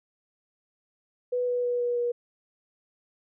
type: tone with pitch steps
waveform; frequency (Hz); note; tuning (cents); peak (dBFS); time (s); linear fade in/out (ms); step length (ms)
sine; 493.9 / 490.5 / 487.1 / 483.7 / 480.4; B4 / B4 / B4 / B4 / B4; 0 / -12 / -24 / -36 / -48; -24; 1.32-2.12; 10; 160
effects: none